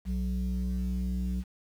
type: tone pair together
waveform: sine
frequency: 61.74 / 185.01 Hz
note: B1 / F#3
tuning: 0 / 0 cents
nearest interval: octave + perfect fifth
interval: 1900 cents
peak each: -28 / -30 dBFS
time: 0.05-1.44 s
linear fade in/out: 50 ms
effects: tanh soft clip ceiling -25 dBFS + 9-bit